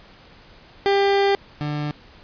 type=tone pair in turn; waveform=30% pulse; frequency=397.5 / 148.38 Hz; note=G4 / D3; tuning=+24 / +18 cents; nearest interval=octave + perfect fourth; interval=1706 cents; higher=first; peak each=-13 / -21 dBFS; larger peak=first; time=0.86-1.35 / 1.61-1.91 s; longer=first; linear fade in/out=0 ms; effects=pink hiss -48 dBFS RMS until 2.23 s + resampled to 11025 Hz